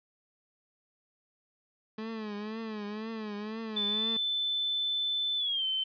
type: tone with vibrato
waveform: 30% pulse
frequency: 215.3 Hz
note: A3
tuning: 37 cents flat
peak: -33 dBFS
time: 1.98-4.17 s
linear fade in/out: 5 ms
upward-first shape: triangle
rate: 2 Hz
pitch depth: 99 cents each way
type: tone with pitch glide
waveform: sine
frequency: 3520 to 3082 Hz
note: A7 to G7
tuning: 0 to -30 cents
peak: -28 dBFS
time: 3.76-5.84 s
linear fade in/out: 10 ms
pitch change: -230 cents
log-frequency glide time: 5.37-5.65 s
effects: resampled to 11025 Hz + 11-bit